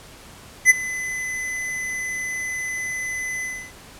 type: tone with ADSR envelope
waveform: square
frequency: 2017 Hz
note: B6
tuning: 36 cents sharp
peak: -7 dBFS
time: 0.65-3.73 s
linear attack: 50 ms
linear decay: 22 ms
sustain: -19 dB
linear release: 300 ms
effects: pink hiss -44 dBFS RMS until 3.99 s + low-pass 12000 Hz 12 dB/octave